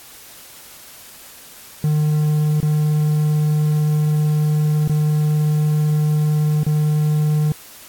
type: tone with dropouts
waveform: triangle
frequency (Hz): 151.5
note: D#3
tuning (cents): -46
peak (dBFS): -12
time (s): 1.84-7.52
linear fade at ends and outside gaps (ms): 2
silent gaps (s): 2.603-2.628 / 4.877-4.895 / 6.634-6.665
effects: white hiss -41 dBFS RMS until 7.88 s + AAC 64 kbps